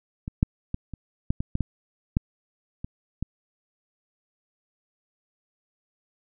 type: clicks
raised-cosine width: 5 ms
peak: -19 / -6 / -15 / -23 / -10 / -15 / -13 / -12 / -8 / -20 / -15 dBFS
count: 11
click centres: 0.279 / 0.429 / 0.744 / 0.937 / 1.305 / 1.405 / 1.554 / 1.607 / 2.169 / 2.845 / 3.226 s
effects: none